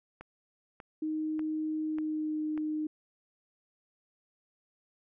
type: click train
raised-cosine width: 0.5 ms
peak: -30 dBFS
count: 5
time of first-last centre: 0.21-2.577 s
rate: 1.69 Hz
type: tone with pitch glide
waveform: sine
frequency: 311.1 to 307.3 Hz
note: D#4 to D#4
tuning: 0 to -21 cents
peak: -30 dBFS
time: 1.02-2.87 s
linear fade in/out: 5 ms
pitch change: -21 cents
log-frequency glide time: 1.86-2.4 s
effects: none